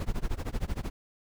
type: noise with tremolo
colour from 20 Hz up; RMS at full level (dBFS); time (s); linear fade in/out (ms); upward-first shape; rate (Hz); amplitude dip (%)
brown; -28; 0-0.9; 0; sine; 13; 95
effects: none